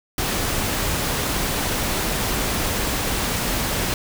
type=noise; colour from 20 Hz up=pink; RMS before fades=-23 dBFS; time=0.18-3.94 s; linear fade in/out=2 ms; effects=none